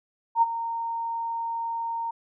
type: tone with ADSR envelope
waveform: sine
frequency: 922 Hz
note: A#5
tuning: 19 cents flat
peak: -14 dBFS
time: 0.35-2.11 s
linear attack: 70 ms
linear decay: 27 ms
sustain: -13 dB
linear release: 8 ms
effects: none